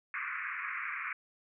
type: band-pass noise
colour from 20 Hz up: white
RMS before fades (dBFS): -38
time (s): 0.14-1.13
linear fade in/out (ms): 2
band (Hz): 1100 to 2400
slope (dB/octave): 96
effects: none